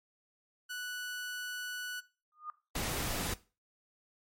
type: tone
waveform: sawtooth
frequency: 1480 Hz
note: F#6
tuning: in tune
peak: -34 dBFS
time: 0.69-2.01 s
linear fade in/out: 20 ms
type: tone with exponential growth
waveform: sine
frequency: 1223 Hz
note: D#6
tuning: 30 cents flat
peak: -35 dBFS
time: 2.32-2.5 s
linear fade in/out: 1 ms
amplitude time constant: 38 ms
type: noise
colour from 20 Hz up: pink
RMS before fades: -35 dBFS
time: 2.75-3.34 s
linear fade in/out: 5 ms
effects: noise-tail reverb RT60 0.3 s tail -17 dB re dry + MP3 64 kbps